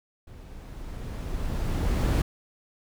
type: noise with level ramp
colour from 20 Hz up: brown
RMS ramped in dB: -45 to -21 dBFS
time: 0.27-2.22 s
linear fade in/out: 5 ms
effects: none